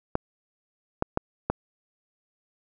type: clicks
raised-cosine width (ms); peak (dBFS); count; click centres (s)
1; -9; 4; 0.154 / 1.024 / 1.174 / 1.5
effects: none